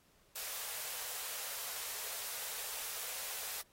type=high-pass noise; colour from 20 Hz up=white; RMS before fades=-42 dBFS; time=0.35-3.62 s; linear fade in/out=10 ms; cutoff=420 Hz; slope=96 dB/octave; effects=pink hiss -69 dBFS RMS until 3.72 s + AAC 48 kbps